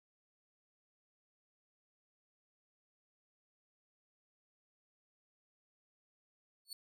sawtooth tone with exponential growth, 4435 Hz, C#8, in tune, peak -37 dBFS, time 6.65-6.73 s, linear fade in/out 2 ms, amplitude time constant 16 ms, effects none

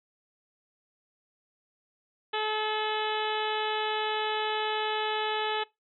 harmonic tone, 430.4 Hz, A4, 38 cents flat, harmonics 1 / 2 / 3 / 4 / 5 / 6 / 7 / 8 / 9, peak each -33 / -32 / -37 / -36 / -42 / -40 / -37 / -39 / -43 dBFS, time 2.33-5.64 s, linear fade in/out 10 ms, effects noise-tail reverb RT60 0.2 s tail -22 dB re dry

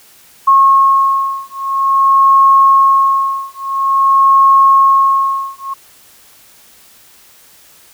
sine beating tone pair, 1087 / 1087.49 Hz, C#6 / C#6, -34 / -33 cents, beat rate 0.49 Hz, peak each -10 dBFS, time 0.47-5.74 s, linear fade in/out 10 ms, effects white hiss -44 dBFS RMS until 7.93 s

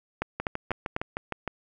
two click trains, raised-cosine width 0.5 ms, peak -12 / -15 dBFS, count 4 / 8, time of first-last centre 0.22-0.964 / 0.4-1.477 s, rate 4.03 / 6.5 Hz, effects none

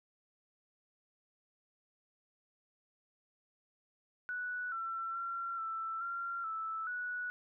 sine tone with pitch steps, 1477 / 1346 / 1367 / 1329 / 1378 / 1316 / 1471 Hz, F#6 / E6 / F6 / E6 / F6 / E6 / F#6, -3 / +36 / -37 / +14 / -24 / -3 / -11 cents, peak -36 dBFS, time 4.29-7.3 s, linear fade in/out 0 ms, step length 430 ms, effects none

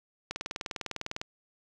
click train, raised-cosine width 0.2 ms, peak -17 dBFS, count 19, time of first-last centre 0.31-1.215 s, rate 19.9 Hz, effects none

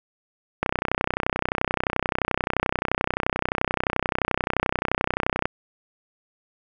click train, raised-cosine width 0.5 ms, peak -6 dBFS, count 153, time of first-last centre 0.63-5.455 s, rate 31.5 Hz, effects none

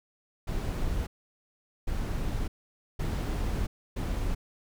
brown noise bursts at uneven times, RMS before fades -30 dBFS, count 4, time 0.47-1.07 / 1.87-2.48 / 2.99-3.67 / 3.96-4.35 s, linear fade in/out 10 ms, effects none

